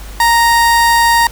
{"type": "tone", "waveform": "30% pulse", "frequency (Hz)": 932.3, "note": "A#5", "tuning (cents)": 0, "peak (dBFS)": -5, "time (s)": [0.2, 1.27], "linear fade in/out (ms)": 2, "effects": ["added 50 Hz sine -28 dBFS peak until 1.31 s", "pink hiss -35 dBFS RMS until 1.31 s"]}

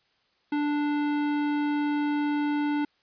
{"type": "tone with hard clipping", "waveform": "sine", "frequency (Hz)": 293.7, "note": "D4", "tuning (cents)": 0, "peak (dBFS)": -26, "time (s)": [0.52, 2.85], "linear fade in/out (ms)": 5, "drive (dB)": 16, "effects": ["white hiss -68 dBFS RMS until 3.02 s", "resampled to 11025 Hz"]}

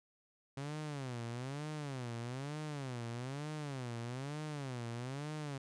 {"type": "tone with vibrato", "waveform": "sawtooth", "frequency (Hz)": 133.8, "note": "C3", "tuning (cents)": 39, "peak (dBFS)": -36, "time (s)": [0.57, 5.58], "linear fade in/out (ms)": 5, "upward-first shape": "sine", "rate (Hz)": 1.1, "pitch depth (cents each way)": 240, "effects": ["resampled to 22050 Hz"]}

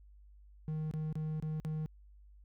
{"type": "tone with dropouts", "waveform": "triangle", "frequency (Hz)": 155.56, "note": "D#3", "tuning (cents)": 0, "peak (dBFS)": -32, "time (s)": [0.68, 1.86], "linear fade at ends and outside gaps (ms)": 0, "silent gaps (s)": [[0.912, 0.938], [1.127, 1.155], [1.4, 1.425], [1.6, 1.649]], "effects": ["added 50 Hz sine -55 dBFS peak until 2.44 s"]}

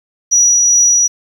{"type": "tone with tremolo", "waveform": "sine", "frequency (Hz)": 5830, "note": "F#8", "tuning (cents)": -26, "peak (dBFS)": -5, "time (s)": [0.31, 1.08], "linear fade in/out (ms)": 20, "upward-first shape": "triangle", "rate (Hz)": 2.5, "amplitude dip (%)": 25, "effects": ["tanh soft clip ceiling -2 dBFS", "7-bit"]}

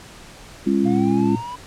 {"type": "harmonic tone", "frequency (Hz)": 68.3, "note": "C#2", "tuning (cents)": -25, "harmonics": [3, 4, 5], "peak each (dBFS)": [-19, -20, -21], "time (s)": [0.66, 1.36], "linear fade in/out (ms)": 10}
{"type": "tone with vibrato", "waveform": "sine", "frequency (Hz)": 116.54, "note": "A#2", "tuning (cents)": 0, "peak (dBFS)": -26, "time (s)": [0.82, 1.43], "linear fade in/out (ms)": 50, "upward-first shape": "sine", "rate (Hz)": 3.4, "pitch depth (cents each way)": 75}
{"type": "linear sweep", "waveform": "triangle", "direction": "up", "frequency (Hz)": [693, 1001], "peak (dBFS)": -27, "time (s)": [0.85, 1.56], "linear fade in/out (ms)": 10}
{"effects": ["pink hiss -42 dBFS RMS until 1.66 s", "low-pass 9000 Hz 12 dB/octave"]}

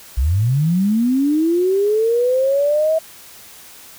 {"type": "linear sweep", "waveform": "sine", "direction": "up", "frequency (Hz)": [56.8, 648], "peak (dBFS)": -13, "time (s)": [0.17, 2.99], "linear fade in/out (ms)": 10, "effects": ["white hiss -41 dBFS RMS until 3.98 s"]}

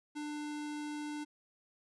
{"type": "tone", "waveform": "square", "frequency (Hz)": 297.7, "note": "D4", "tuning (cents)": 24, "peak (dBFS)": -39, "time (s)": [0.15, 1.25], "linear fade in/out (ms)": 20, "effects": ["resampled to 24000 Hz"]}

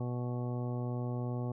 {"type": "harmonic tone", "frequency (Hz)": 122.7, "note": "B2", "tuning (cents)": -11, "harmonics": [1, 2, 3, 4, 5, 6, 7, 9], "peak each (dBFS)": [-34, -40, -44, -46, -48, -50, -51, -53], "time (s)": [0, 1.52], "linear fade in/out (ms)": 5, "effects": []}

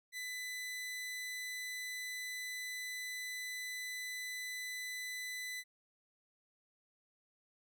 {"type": "tone", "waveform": "sawtooth", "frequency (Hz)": 2000, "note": "B6", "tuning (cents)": 21, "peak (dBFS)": -37, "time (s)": [0.12, 5.64], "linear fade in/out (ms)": 50, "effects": []}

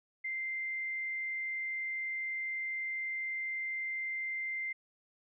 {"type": "tone", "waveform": "sine", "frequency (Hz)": 2088, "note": "C7", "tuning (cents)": -4, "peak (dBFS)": -34, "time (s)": [0.24, 4.73], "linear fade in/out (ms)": 10, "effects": []}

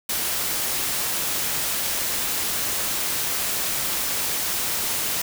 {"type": "noise", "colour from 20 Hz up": "white", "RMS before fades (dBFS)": -25, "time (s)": [0.09, 5.22], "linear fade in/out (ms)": 5, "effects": []}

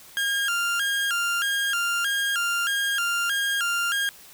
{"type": "tone with vibrato", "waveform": "30% pulse", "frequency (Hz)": 1504, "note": "F#6", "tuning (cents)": 28, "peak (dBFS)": -20, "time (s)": [0.17, 4.09], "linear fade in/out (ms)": 0, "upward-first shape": "square", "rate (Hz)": 1.6, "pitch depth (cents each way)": 130, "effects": ["white hiss -48 dBFS RMS until 4.33 s"]}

